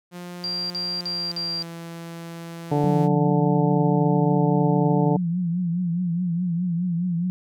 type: tone with pitch glide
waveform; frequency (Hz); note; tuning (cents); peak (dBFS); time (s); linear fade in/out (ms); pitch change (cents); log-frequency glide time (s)
sawtooth; 176.7 to 167.65; F3 to E3; +21 to +30; -30; 0.11-3.09; 50; -91; 0.97-1.66
type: tone bursts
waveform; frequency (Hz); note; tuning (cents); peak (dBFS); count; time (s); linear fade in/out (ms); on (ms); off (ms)
sine; 4740; D8; +15; -25; 4; 0.44-1.624; 0; 260; 48
type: harmonic tone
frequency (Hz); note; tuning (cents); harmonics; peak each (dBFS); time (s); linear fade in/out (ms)
146.2; D3; -7; 1 / 2 / 3 / 4 / 5 / 6; -22 / -24 / -25 / -30 / -29 / -29; 2.71-5.17; 10
type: tone with vibrato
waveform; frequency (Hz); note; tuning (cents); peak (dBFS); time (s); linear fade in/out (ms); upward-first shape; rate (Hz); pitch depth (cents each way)
sine; 174.61; F3; 0; -21; 2.84-7.3; 0; triangle; 4.8; 100
effects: none